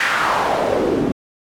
pink noise with band-pass filter sweep, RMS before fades -18 dBFS, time 0-1.12 s, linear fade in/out 5 ms, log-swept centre 1900 to 260 Hz, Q 2.4, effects AAC 64 kbps

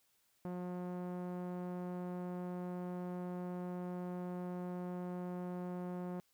sawtooth tone with low-pass filter, 179.2 Hz, F3, 45 cents sharp, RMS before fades -42 dBFS, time 0.45-6.2 s, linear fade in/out 0 ms, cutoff 940 Hz, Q 0.81, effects white hiss -75 dBFS RMS until 6.33 s

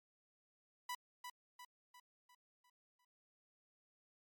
sawtooth tone with echo, 987.8 Hz, B5, in tune, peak -37 dBFS, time 0.89-0.95 s, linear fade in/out 5 ms, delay 350 ms, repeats 6, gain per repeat -6 dB, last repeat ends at 3.05 s, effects MP3 96 kbps

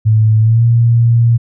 sine tone with pitch glide, 109.3 to 117.14 Hz, A2 to A#2, -11 to +9 cents, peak -6 dBFS, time 0.05-1.38 s, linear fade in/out 20 ms, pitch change +120 cents, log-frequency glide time 0.4-0.64 s, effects none

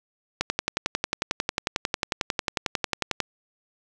click train, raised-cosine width 0.2 ms, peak -6 dBFS, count 32, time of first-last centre 0.41-3.203 s, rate 11.1 Hz, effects none

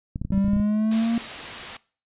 clicks, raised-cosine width 5 ms, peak -16 dBFS, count 11, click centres 0.159 / 0.216 / 0.25 / 0.306 / 0.344 / 0.378 / 0.446 / 0.481 / 0.534 / 0.565 / 0.599 s
triangle exponential sweep, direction up, 193.3 to 234.2 Hz, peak -17 dBFS, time 0.32-1.18 s, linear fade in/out 2 ms
white noise, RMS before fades -33 dBFS, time 0.91-1.77 s, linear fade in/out 5 ms
effects noise-tail reverb RT60 0.4 s tail -21 dB re dry + resampled to 8000 Hz

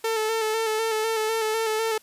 sawtooth tone with vibrato, 441.7 Hz, A4, 7 cents sharp, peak -19 dBFS, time 0.04-1.98 s, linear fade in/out 5 ms, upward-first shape square, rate 4 Hz, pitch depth 29 cents each way, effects white hiss -56 dBFS RMS until 2.02 s + resampled to 32000 Hz

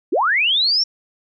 sine linear sweep, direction up, 259.6 to 5580 Hz, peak -14 dBFS, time 0.12-0.84 s, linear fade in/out 10 ms, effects none

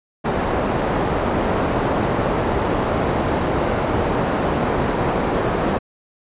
white low-pass noise, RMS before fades -20 dBFS, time 0.24-5.79 s, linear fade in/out 20 ms, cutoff 740 Hz, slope 12 dB/octave, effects resampled to 8000 Hz

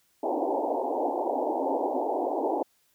white band-pass noise, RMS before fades -28 dBFS, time 0.23-2.63 s, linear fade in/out 5 ms, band 260 to 910 Hz, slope 96 dB/octave, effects white hiss -68 dBFS RMS until 2.94 s

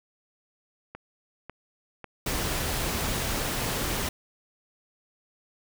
click train, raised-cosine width 0.5 ms, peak -24 dBFS, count 4, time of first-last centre 0.95-2.589 s, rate 1.83 Hz
pink noise, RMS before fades -29 dBFS, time 2.26-4.09 s, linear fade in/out 5 ms
effects none

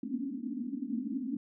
pink band-pass noise, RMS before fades -36 dBFS, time 0.03-1.37 s, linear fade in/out 5 ms, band 220 to 290 Hz, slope 96 dB/octave, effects none

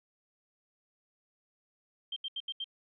sine tone bursts, 3162 Hz, G7, 14 cents sharp, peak -34 dBFS, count 5, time 2.12-2.643 s, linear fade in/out 5 ms, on 43 ms, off 77 ms, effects none

